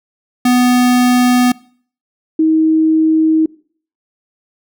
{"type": "tone pair in turn", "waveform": ["square", "sine"], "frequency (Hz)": [247.9, 317.1], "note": ["B3", "D#4"], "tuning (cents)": [7, 33], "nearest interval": "major third", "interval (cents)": 426, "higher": "second", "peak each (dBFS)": [-9, -8], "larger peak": "second", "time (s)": [[0.45, 1.52], [2.39, 3.46]], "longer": "neither", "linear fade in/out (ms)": 5, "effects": ["noise-tail reverb RT60 0.5 s tail -22 dB re dry"]}